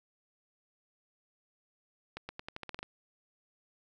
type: accelerating click train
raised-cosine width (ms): 0.3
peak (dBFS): -24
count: 10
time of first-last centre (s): 2.17-2.829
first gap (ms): 120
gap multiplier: 0.87
effects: none